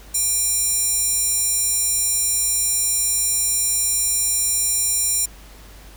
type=tone with high-pass filter; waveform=square; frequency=800 Hz; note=G5; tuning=35 cents sharp; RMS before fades=-20 dBFS; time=0.14-5.26 s; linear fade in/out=10 ms; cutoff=7800 Hz; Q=2.9; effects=added 50 Hz sine -41 dBFS peak until 5.96 s + pink hiss -46 dBFS RMS until 5.96 s